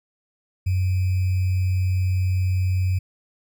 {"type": "tone with sample-and-hold", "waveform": "sine", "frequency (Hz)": 92.5, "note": "F#2", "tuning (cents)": 0, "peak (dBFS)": -18, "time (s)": [0.66, 2.99], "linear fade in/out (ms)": 10, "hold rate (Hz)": 2450, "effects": []}